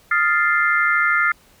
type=chord; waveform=sine; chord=F dominant seventh; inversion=third; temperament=equal; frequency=1244.5 / 1396.9 / 1760 / 2093 Hz; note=Eb6 / F6 / A6 / C7; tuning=0 / 0 / 0 / 0 cents; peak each=-23 / -18 / -22 / -20 dBFS; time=0.11-1.32 s; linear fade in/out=5 ms; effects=pink hiss -53 dBFS RMS until 1.6 s